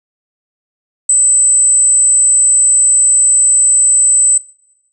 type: tone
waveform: sine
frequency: 8040 Hz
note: B8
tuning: 30 cents sharp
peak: -6 dBFS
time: 1.09-4.38 s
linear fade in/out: 5 ms
effects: noise-tail reverb RT60 0.9 s tail -22 dB re dry